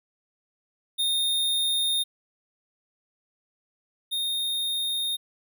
square tone pair in turn, 3668 / 3686 Hz, A#7 / A#7, -29 / -20 cents, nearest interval unison, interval 9 cents, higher second, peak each -23 / -26 dBFS, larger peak first, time 0.98-2.04 / 4.11-5.17 s, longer neither, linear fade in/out 20 ms, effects none

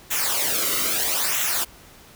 white noise with flanger, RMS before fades -23 dBFS, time 0.1-1.65 s, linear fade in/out 20 ms, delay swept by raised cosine 0.21 to 1.21 ms, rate 0.77 Hz, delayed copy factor -0.7, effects pink hiss -48 dBFS RMS until 2.15 s

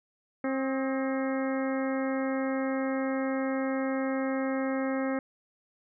harmonic tone with a mistuned harmonic, 266.8 Hz, C4, 34 cents sharp, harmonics 1 / 2 / 3 / 4 / 5 / 6 / 7 / 8, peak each -29 / -32 / -40 / -44 / -41 / -43 / -43 / -44 dBFS, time 0.44-5.19 s, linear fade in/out 2 ms, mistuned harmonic 5, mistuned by -57 cents, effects none

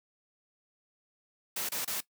white noise bursts, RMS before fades -34 dBFS, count 3, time 1.56-2.006 s, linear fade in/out 5 ms, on 130 ms, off 28 ms, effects noise-tail reverb RT60 0.1 s tail -18 dB re dry + high-pass 150 Hz 12 dB/octave

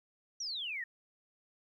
sine exponential sweep, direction down, 5920 to 1798 Hz, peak -36 dBFS, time 0.4-0.84 s, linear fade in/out 5 ms, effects 12-bit

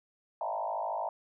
sine tone with frequency modulation, 784 Hz, G5, in tune, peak -31 dBFS, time 0.41-1.09 s, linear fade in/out 2 ms, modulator 52.9 Hz, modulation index 3.4, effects none

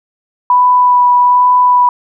sine tone with vibrato, 987.8 Hz, B5, in tune, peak -5 dBFS, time 0.5-1.89 s, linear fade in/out 2 ms, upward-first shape sine, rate 1.2 Hz, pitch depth 11 cents each way, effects none

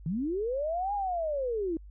sine linear two-way sweep, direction up then down, 146.83 to 830.6 to 310.6 Hz, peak -28 dBFS, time 0.06-1.77 s, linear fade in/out 2 ms, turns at 0.94 s, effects added 50 Hz sine -45 dBFS peak until 1.9 s

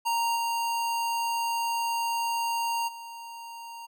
square tone with level steps, 929 Hz, A#5, 6 cents flat, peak -25 / -27 / -40 dBFS, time 0.05-3.87 s, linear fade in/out 20 ms, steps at 0.35 / 2.87 s, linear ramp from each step 20 ms, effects none

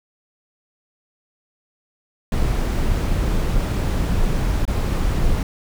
brown noise with dropouts, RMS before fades -19 dBFS, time 2.32-5.43 s, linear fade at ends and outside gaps 2 ms, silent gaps 4.653-4.677 s, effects none

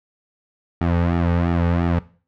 sawtooth tone with flanger, 85.8 Hz, F2, 30 cents flat, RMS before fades -19 dBFS, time 0.81-1.99 s, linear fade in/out 0 ms, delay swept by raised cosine 1.9 to 3 ms, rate 2.9 Hz, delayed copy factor -0.9, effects noise-tail reverb RT60 0.4 s tail -18 dB re dry + low-pass 2000 Hz 12 dB/octave

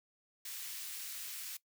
white high-pass noise, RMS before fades -44 dBFS, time 0.45-1.57 s, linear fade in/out 5 ms, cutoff 1900 Hz, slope 12 dB/octave, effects noise-tail reverb RT60 0.1 s tail -19 dB re dry

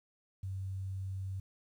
sine tone with quantisation, 95.6 Hz, G2, 43 cents flat, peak -36 dBFS, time 0.43-1.4 s, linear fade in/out 5 ms, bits 11, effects none

